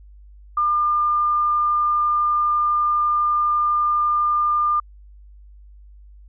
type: tone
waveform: sine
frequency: 1202 Hz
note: D6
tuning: 40 cents sharp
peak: -16 dBFS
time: 0.57-4.8 s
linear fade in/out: 5 ms
effects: added 50 Hz sine -42 dBFS peak until 6.28 s